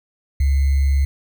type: tone with sample-and-hold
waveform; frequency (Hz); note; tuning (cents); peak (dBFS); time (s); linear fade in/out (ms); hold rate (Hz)
sine; 69; C#2; -7; -13; 0.4-1.05; 5; 2100
effects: none